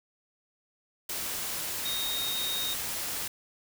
sine tone in noise, 3725 Hz, A#7, 2 cents flat, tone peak -31 dBFS, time 1.85-2.74 s, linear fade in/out 5 ms, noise white, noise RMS -34 dBFS, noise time 1.09-3.28 s, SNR 0 dB, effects none

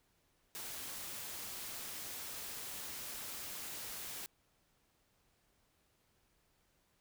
white noise, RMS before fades -45 dBFS, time 0.55-4.26 s, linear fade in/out 0 ms, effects pink hiss -75 dBFS RMS until 7 s

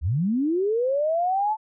sine linear sweep, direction up, 63 to 884 Hz, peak -20 dBFS, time 0.01-1.57 s, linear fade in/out 50 ms, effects none

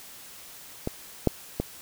clicks, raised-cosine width 2 ms, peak -14 / -6 / -12 dBFS, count 3, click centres 0.874 / 1.273 / 1.6 s, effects white hiss -46 dBFS RMS until 1.81 s

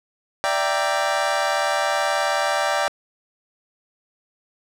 25% pulse chord, E half-diminished seventh, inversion third, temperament equal with one note detuned, 587.3 / 666.1 / 784 / 932.3 Hz, D5 / E5 / G5 / Bb5, 0 / +18 / 0 / 0 cents, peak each -20 / -23 / -20 / -25 dBFS, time 0.44-2.88 s, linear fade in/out 0 ms, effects low-pass 8000 Hz 12 dB/octave + 8-bit

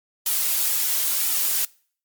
blue noise with flanger, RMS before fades -22 dBFS, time 0.26-1.65 s, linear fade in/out 2 ms, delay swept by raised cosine 1.8 to 5.3 ms, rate 0.98 Hz, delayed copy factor -0.5, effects noise-tail reverb RT60 0.5 s tail -25 dB re dry + MP3 96 kbps

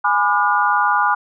sine chord, G# diminished seventh, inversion none, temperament just, 830.6 / 996.7 / 1196.1 / 1435.3 Hz, G#5 / B5 / D6 / F6, 0 / +16 / +31 / +47 cents, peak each -19 dBFS, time 0.04-1.15 s, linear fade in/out 10 ms, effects none

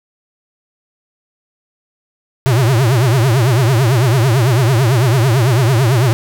square tone with vibrato, 123.47 Hz, B2, in tune, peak -10 dBFS, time 2.46-6.13 s, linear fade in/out 0 ms, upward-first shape triangle, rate 9 Hz, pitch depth 260 cents each way, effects none

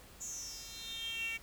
10% pulse tone with high-pass filter sweep, 455.6 Hz, A#4, 40 cents flat, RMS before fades -42 dBFS, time 0.2-1.38 s, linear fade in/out 20 ms, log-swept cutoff 7000 to 2400 Hz, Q 9.3, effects added 50 Hz sine -60 dBFS peak until 1.42 s + pink hiss -57 dBFS RMS until 1.42 s

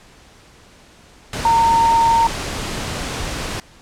sine tone in noise, 918 Hz, A#5, 27 cents flat, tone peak -11 dBFS, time 1.45-2.27 s, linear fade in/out 2 ms, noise pink, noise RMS -25 dBFS, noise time 1.33-3.6 s, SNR +11 dB, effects pink hiss -47 dBFS RMS until 3.81 s + low-pass 8000 Hz 12 dB/octave

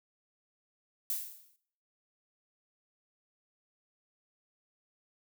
violet noise with exponential decay, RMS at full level -31 dBFS, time 1.1-1.56 s, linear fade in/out 1 ms, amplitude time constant 99 ms, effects noise-tail reverb RT60 0.6 s tail -17 dB re dry

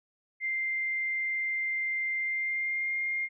sine tone with pitch glide, 2093 to 2119 Hz, C7 to C7, 0 to +21 cents, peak -28 dBFS, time 0.4-3.29 s, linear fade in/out 50 ms, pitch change +21 cents, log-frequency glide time 2.19-2.94 s, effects none

